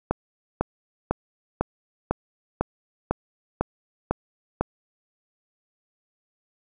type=click train; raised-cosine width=1 ms; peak=-7 dBFS; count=10; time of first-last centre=0.11-4.61 s; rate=2 Hz; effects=none